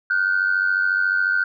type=tone pair together; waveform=sine; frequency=1433.9 / 1528 Hz; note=F6 / G6; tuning=+45 / -45 cents; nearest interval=minor second; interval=110 cents; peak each=-19 dBFS; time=0.1-1.44 s; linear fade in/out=5 ms; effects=tanh soft clip ceiling -11 dBFS